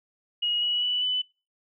sine tone with pitch steps, 2891 / 2926 / 2962 / 2998 Hz, F#7 / F#7 / F#7 / F#7, -41 / -20 / +1 / +22 cents, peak -23 dBFS, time 0.42-1.22 s, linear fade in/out 10 ms, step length 200 ms, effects noise-tail reverb RT60 0.3 s tail -23 dB re dry

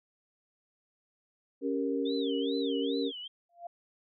sine chord, G diminished, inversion second, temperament equal, 277.2 / 392 / 466.2 Hz, Db4 / G4 / Bb4, 0 / 0 / 0 cents, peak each -31 / -35 / -33 dBFS, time 1.61-3.12 s, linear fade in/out 50 ms
sine tone with vibrato, 3432 Hz, A7, 44 cents flat, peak -39 dBFS, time 2.05-3.28 s, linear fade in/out 10 ms, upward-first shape sine, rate 2.4 Hz, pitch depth 280 cents each way
sine tone with exponential growth, 691 Hz, F5, 19 cents flat, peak -35 dBFS, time 3.49-3.67 s, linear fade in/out 5 ms, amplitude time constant 38 ms
effects none

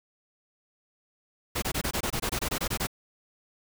pink noise bursts, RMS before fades -29 dBFS, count 14, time 1.55-2.871 s, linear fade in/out 10 ms, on 73 ms, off 23 ms, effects none

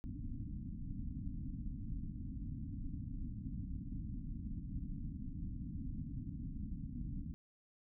pink low-pass noise, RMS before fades -43 dBFS, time 0.04-7.34 s, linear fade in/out 0 ms, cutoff 290 Hz, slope 96 dB/octave, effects none

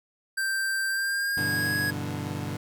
square tone with pitch glide, 1570 to 1663.4 Hz, G6 to G#6, +2 to +2 cents, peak -26 dBFS, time 0.37-1.91 s, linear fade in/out 10 ms, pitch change +100 cents, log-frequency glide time 0.88-1.74 s
25% pulse chord, E minor seventh, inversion first, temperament equal, 98 / 123.47 / 146.83 / 164.81 Hz, G2 / B2 / D3 / E3, 0 / 0 / 0 / 0 cents, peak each -31 / -33 / -31 / -37 dBFS, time 1.37-2.57 s, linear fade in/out 5 ms
effects none

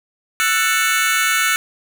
sawtooth chord, F# minor seventh, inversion third, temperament just, 1332 / 1480 / 1776 / 2220 Hz, E6 / F#6 / A6 / C#7, +18 / 0 / +16 / +2 cents, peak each -17 / -16 / -19 / -16 dBFS, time 0.4-1.56 s, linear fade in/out 0 ms, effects none

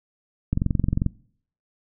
click train, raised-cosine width 5 ms, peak -9 dBFS, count 13, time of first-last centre 0.53-1.063 s, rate 22.5 Hz, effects noise-tail reverb RT60 0.6 s tail -23 dB re dry

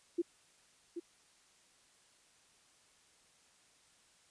sine tone with echo, 343.1 Hz, F4, 31 cents flat, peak -29 dBFS, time 0.18-0.22 s, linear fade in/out 10 ms, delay 780 ms, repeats 1, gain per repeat -9 dB, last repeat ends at 1 s, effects white hiss -67 dBFS RMS until 4.3 s + resampled to 22050 Hz

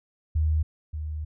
sine tone pair in turn, 77.78 / 76.71 Hz, D#2 / D#2, 0 / -24 cents, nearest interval unison, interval 24 cents, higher first, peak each -20 / -29 dBFS, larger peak first, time 0.35-0.63 / 0.93-1.25 s, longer second, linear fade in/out 10 ms, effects none

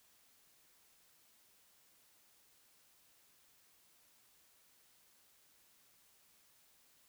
silence, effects white hiss -69 dBFS RMS until 7.08 s

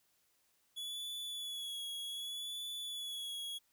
45% pulse tone with vibrato, 3395 Hz, G#7, 37 cents sharp, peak -40 dBFS, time 0.76-3.59 s, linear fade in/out 20 ms, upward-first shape sine, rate 0.65 Hz, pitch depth 36 cents each way, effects white hiss -75 dBFS RMS until 3.72 s

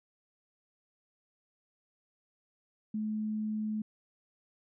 sine tone, 215 Hz, A3, 40 cents flat, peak -31 dBFS, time 2.94-3.82 s, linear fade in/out 5 ms, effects none

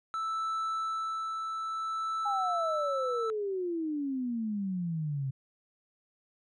triangle tone with tremolo, 1318.5 Hz, E6, in tune, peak -28 dBFS, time 0.14-3.3 s, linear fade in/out 0 ms, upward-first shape sine, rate 0.56 Hz, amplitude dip 30%
sine exponential sweep, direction down, 830.6 to 130.8 Hz, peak -30 dBFS, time 2.25-5.31 s, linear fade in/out 10 ms
effects resampled to 22050 Hz

